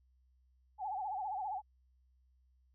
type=tone with vibrato; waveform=sine; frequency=800 Hz; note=G5; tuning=35 cents sharp; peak=-36 dBFS; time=0.78-1.62 s; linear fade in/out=50 ms; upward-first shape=sine; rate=15 Hz; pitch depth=140 cents each way; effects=added 63 Hz sine -67 dBFS peak until 2.74 s